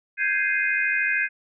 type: chord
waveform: sine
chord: Ab major seventh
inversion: third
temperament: equal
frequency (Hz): 1568 / 1661.2 / 2093 / 2489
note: G6 / Ab6 / C7 / Eb7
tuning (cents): 0 / 0 / 0 / 0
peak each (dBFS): -26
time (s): 0.17-1.29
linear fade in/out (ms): 50
effects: none